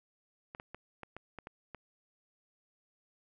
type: clicks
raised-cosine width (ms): 0.5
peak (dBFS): -29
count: 8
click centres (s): 0.549 / 0.599 / 0.746 / 1.033 / 1.166 / 1.387 / 1.471 / 1.747
effects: none